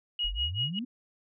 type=tone with tremolo; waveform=sine; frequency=2892 Hz; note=F#7; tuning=40 cents flat; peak=-26 dBFS; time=0.19-0.79 s; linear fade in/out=2 ms; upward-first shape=sine; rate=5.2 Hz; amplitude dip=100%
type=exponential sweep; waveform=sine; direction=up; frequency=36.71 to 261.9 Hz; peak=-32 dBFS; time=0.24-0.85 s; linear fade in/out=10 ms
effects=none